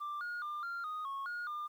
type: tone with pitch steps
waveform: sine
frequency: 1181 / 1433 / 1197 / 1388 / 1241 / 1097 / 1434 / 1202 Hz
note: D6 / F6 / D6 / F6 / D#6 / C#6 / F6 / D6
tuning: +9 / +44 / +33 / -11 / -5 / -18 / +45 / +40 cents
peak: -35 dBFS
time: 0-1.68 s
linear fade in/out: 20 ms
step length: 210 ms
effects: tanh soft clip ceiling -36 dBFS + 11-bit